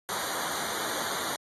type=noise with comb filter; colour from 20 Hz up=pink; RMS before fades=-33 dBFS; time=0.09-1.36 s; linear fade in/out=0 ms; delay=0.38 ms; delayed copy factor=-0.9; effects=high-pass 100 Hz 12 dB/octave + AAC 32 kbps